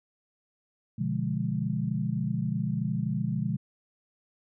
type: chord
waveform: sine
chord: B diminished seventh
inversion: none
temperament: equal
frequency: 123.47 / 146.83 / 174.61 / 207.7 Hz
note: B2 / D3 / F3 / Ab3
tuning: 0 / 0 / 0 / 0 cents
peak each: -32 dBFS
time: 0.98-3.57 s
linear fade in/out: 10 ms
effects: none